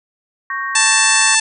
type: chord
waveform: sine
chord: G diminished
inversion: second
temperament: equal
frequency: 1108.7 / 1568 / 1864.7 Hz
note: Db6 / G6 / Bb6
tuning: 0 / 0 / 0 cents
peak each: -23 / -27 / -23 dBFS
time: 0.5-1.35 s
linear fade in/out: 2 ms
type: harmonic tone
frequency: 883 Hz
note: A5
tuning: 6 cents sharp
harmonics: 1 / 2 / 3 / 4 / 5 / 6 / 7 / 8 / 9 / 10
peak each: -22 / -18 / -18 / -23 / -21 / -24 / -19 / -24 / -19 / -20 dBFS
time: 0.75-1.4 s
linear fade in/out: 5 ms
effects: none